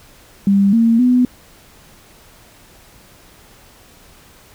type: tone with pitch steps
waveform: sine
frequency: 198.3 / 229.2 / 249.2 Hz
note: G3 / A#3 / B3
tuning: +20 / -29 / +16 cents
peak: -9 dBFS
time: 0.47-1.25 s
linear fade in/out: 2 ms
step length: 260 ms
effects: pink hiss -46 dBFS RMS until 4.54 s